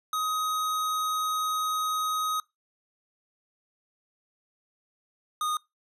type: tone pair in turn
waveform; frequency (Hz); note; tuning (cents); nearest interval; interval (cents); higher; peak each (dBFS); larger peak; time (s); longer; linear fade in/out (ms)
square; 1258 / 1233.5; D#6 / D#6; +19 / -15; unison; 34; first; -27; neither; 0.13-2.4 / 5.41-5.57; first; 2
effects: noise-tail reverb RT60 0.2 s tail -23 dB re dry + resampled to 32000 Hz